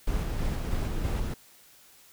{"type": "noise with tremolo", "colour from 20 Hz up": "brown", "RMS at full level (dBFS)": -28, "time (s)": [0.07, 1.34], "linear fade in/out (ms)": 5, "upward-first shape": "square", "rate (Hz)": 3.1, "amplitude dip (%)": 25, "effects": ["white hiss -56 dBFS RMS until 2.12 s"]}